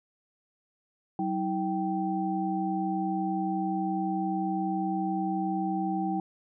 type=tone cluster; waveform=sine; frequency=189.6 / 321.2 / 779 Hz; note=F#3 / E4 / G5; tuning=+43 / -45 / -11 cents; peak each=-31 dBFS; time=1.19-6.2 s; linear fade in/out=2 ms; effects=none